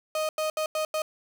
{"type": "tone bursts at uneven times", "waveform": "35% pulse", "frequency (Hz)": 622.3, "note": "D#5", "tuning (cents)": 0, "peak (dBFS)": -24, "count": 5, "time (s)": [[0.15, 0.29], [0.38, 0.5], [0.57, 0.66], [0.75, 0.85], [0.94, 1.02]], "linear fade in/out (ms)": 2, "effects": []}